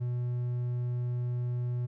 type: tone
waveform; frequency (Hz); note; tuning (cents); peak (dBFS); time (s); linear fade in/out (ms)
triangle; 122.4; B2; -15; -27; 0-1.87; 20
effects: none